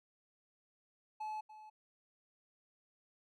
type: tone with echo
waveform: triangle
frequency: 860 Hz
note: A5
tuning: 40 cents flat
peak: -37 dBFS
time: 1.2-1.41 s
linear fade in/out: 10 ms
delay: 290 ms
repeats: 1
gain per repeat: -13 dB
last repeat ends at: 1.7 s
effects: none